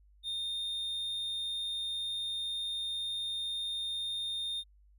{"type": "tone", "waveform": "triangle", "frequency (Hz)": 3651, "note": "A#7", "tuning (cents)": -37, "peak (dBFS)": -32, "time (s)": [0.23, 4.64], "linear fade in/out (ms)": 50, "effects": ["added 50 Hz sine -59 dBFS peak until 4.98 s"]}